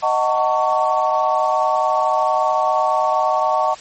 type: chord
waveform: sine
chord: D# half-diminished seventh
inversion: none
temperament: just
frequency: 622.3 / 746.7 / 896 / 1120.1 Hz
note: D#5 / F#5 / A5 / C#6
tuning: 0 / +16 / +31 / +18 cents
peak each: -20 dBFS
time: 0.02-3.75 s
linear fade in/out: 20 ms
effects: white hiss -39 dBFS RMS until 3.8 s + MP3 32 kbps